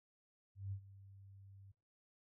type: tone with ADSR envelope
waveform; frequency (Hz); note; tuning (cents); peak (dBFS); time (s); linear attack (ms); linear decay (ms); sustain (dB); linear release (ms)
sine; 98; G2; 0; -39; 0.55-1.72; 170; 80; -17; 11
effects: noise-tail reverb RT60 0.3 s tail -19 dB re dry